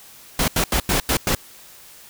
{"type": "noise bursts at uneven times", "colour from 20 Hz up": "pink", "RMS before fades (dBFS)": -19, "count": 6, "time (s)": [[0.39, 0.48], [0.56, 0.64], [0.72, 0.8], [0.89, 1], [1.09, 1.17], [1.27, 1.35]], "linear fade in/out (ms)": 2, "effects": ["white hiss -45 dBFS RMS until 2.09 s"]}